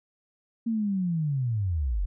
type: linear sweep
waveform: sine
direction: down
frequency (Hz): 233.1 to 40.05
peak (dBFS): -24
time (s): 0.66-2.06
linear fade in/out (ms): 10
effects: none